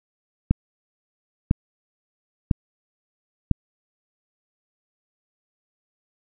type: click train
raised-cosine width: 5 ms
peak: -4 dBFS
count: 4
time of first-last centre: 0.51-3.513 s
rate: 0.999 Hz
effects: none